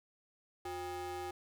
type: ring-modulated tone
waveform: square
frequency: 221.6 Hz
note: A3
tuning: 13 cents sharp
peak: -37 dBFS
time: 0.65-1.31 s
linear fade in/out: 5 ms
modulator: 581 Hz
effects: none